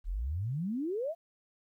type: exponential sweep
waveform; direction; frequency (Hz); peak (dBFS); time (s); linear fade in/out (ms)
sine; up; 36.9 to 698.5; -31; 0.04-1.15; 50
effects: 12-bit